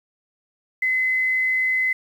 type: tone with quantisation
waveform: sine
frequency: 2037 Hz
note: C7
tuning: 47 cents flat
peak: -18 dBFS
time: 0.82-1.93 s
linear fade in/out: 5 ms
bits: 8
effects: none